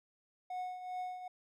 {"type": "tone with tremolo", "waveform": "triangle", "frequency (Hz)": 732, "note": "F#5", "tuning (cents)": -19, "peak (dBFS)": -34, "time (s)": [0.5, 1.28], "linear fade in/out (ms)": 5, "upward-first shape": "triangle", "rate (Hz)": 2.5, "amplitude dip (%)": 65, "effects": []}